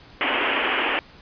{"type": "band-pass noise", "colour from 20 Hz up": "white", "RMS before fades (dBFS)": -23, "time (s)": [0.21, 0.99], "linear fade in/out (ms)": 0, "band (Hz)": [240, 3100], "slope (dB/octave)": 96, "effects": ["pink hiss -48 dBFS RMS until 1.21 s", "resampled to 11025 Hz"]}